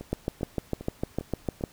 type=two click trains; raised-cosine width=2 ms; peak=-13 / -24 dBFS; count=11 / 5; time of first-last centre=0.13-1.638 / 0.01-1.61 s; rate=6.63 / 2.5 Hz; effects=pink hiss -55 dBFS RMS until 1.72 s